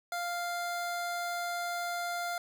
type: tone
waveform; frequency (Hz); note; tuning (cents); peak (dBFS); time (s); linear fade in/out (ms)
25% pulse; 698; F5; -1; -29; 0.12-2.38; 2
effects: none